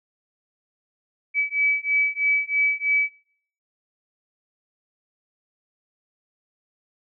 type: beating tone pair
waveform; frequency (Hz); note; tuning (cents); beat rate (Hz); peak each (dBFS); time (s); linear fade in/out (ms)
sine; 2289 / 2292.1; D7 / D7; -45 / -43; 3.1; -22; 1.34-3.1; 50
effects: noise-tail reverb RT60 0.6 s tail -22 dB re dry